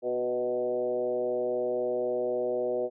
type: tone with frequency modulation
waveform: sine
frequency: 493.9 Hz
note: B4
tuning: in tune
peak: -26 dBFS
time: 0.02-2.9 s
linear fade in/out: 50 ms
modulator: 124 Hz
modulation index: 1.2
effects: none